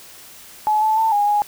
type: tone with pitch steps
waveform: sine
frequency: 853 / 870 / 890 / 821 / 829 Hz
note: G#5 / A5 / A5 / G#5 / G#5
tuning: +46 / -20 / +20 / -20 / -3 cents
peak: -14 dBFS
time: 0.67-1.42 s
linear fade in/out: 0 ms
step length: 150 ms
effects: white hiss -42 dBFS RMS until 1.47 s